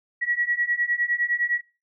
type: beating tone pair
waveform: sine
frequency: 1918 / 1927.8 Hz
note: A#6 / B6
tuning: +49 / -42 cents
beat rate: 9.8 Hz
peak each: -25 / -24 dBFS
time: 0.21-1.61 s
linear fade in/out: 20 ms
effects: noise-tail reverb RT60 0.3 s tail -21 dB re dry